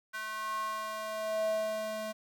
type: tone with high-pass filter sweep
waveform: square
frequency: 216.7 Hz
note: A3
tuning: 26 cents flat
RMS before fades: -35 dBFS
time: 0.13-2.13 s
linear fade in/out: 20 ms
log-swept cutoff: 1400 to 440 Hz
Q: 5.4
effects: 11-bit